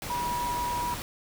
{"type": "tone in noise", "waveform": "sine", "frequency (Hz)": 969, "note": "B5", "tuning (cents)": -33, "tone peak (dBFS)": -28, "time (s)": [0.1, 0.94], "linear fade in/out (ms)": 0, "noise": "pink", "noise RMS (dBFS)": -36, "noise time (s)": [0.02, 1.02], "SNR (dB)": 5, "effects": []}